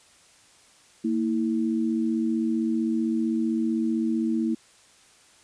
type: tone pair together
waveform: sine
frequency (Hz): 229.1 / 324.7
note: A#3 / E4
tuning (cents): -30 / -26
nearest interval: tritone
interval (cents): 604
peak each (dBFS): -24 / -26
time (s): 1.04-4.55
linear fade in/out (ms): 10
effects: white hiss -56 dBFS RMS until 5.43 s + resampled to 22050 Hz